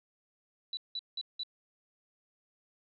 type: tone bursts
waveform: sine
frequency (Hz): 3955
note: B7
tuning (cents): +2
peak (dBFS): -34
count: 4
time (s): 0.73-1.434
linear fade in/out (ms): 2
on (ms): 41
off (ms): 180
effects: none